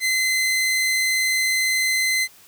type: tone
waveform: sawtooth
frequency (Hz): 2054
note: C7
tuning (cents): -33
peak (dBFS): -15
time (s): 0-2.28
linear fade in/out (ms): 50
effects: white hiss -50 dBFS RMS until 2.47 s